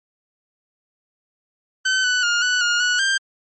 sawtooth tone with pitch steps, 1529 / 1490 / 1418 / 1483 / 1425 / 1469 / 1585 Hz, G6 / F#6 / F6 / F#6 / F6 / F#6 / G6, -44 / +12 / +26 / +4 / +34 / -13 / +19 cents, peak -13 dBFS, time 1.85-3.18 s, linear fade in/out 10 ms, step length 190 ms, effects MP3 32 kbps

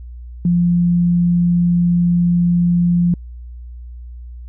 sine tone, 174.2 Hz, F3, 4 cents flat, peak -11 dBFS, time 0.45-3.14 s, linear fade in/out 2 ms, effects added 60 Hz sine -30 dBFS peak until 4.48 s

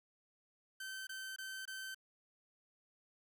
sawtooth tone bursts, 1543 Hz, G6, 28 cents flat, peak -40 dBFS, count 4, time 0.8-1.946 s, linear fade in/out 5 ms, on 270 ms, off 22 ms, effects none

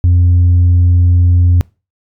sine tone, 88 Hz, F2, 14 cents sharp, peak -3 dBFS, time 0.04-1.61 s, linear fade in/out 0 ms, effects noise-tail reverb RT60 0.3 s tail -26 dB re dry + tanh soft clip ceiling -4 dBFS

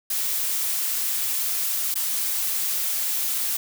blue noise with dropouts, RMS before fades -25 dBFS, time 0.1-3.57 s, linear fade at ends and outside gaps 5 ms, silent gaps 1.942-1.955 s, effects none

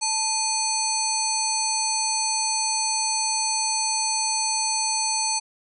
harmonic tone with a mistuned harmonic, 880 Hz, A5, in tune, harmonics 1 / 3 / 5 / 7 / 9 / 10, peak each -28 / -34 / -28 / -27 / -29 / -31 dBFS, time 0.01-5.4 s, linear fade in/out 20 ms, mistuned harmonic 3, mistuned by -120 cents, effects none

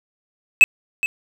triangle tone with echo, 2600 Hz, E7, 24 cents flat, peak -3 dBFS, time 0.61-0.64 s, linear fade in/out 0 ms, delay 420 ms, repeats 1, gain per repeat -13 dB, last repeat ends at 1.06 s, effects none

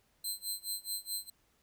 15% pulse tone with tremolo, 4100 Hz, C8, 36 cents flat, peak -27 dBFS, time 0.24-1.3 s, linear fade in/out 5 ms, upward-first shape sine, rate 4.7 Hz, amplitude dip 95%, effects pink hiss -72 dBFS RMS until 1.62 s

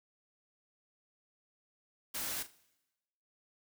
white noise with echo, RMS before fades -38 dBFS, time 2.14-2.43 s, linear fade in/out 10 ms, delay 39 ms, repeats 2, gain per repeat -13 dB, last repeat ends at 2.508 s, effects noise-tail reverb RT60 1.0 s tail -21 dB re dry

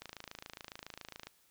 click train, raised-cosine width 0.2 ms, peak -27 dBFS, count 35, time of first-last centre 0.02-1.27 s, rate 27.2 Hz, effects white hiss -69 dBFS RMS until 1.5 s

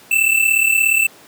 square tone pair together, 2637 / 2674 Hz, E7 / E7, 0 / +24 cents, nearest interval unison, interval 24 cents, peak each -16 / -16 dBFS, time 0.11-1.07 s, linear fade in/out 5 ms, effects pink hiss -44 dBFS RMS until 1.27 s + high-pass 200 Hz 12 dB/octave

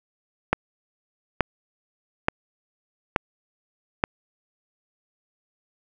click train, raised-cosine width 0.5 ms, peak -3 dBFS, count 5, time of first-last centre 0.53-4.039 s, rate 1.14 Hz, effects none

